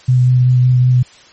sine tone with vibrato, 125.9 Hz, B2, 34 cents sharp, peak -7 dBFS, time 0.08-1.03 s, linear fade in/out 10 ms, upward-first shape sine, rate 5.3 Hz, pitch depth 14 cents each way, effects white hiss -43 dBFS RMS until 1.32 s + MP3 32 kbps

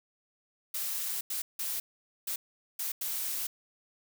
blue noise bursts at uneven times, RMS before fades -34 dBFS, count 6, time 0.74-1.21 / 1.3-1.42 / 1.59-1.8 / 2.27-2.36 / 2.79-2.92 / 3.01-3.47 s, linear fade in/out 5 ms, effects none

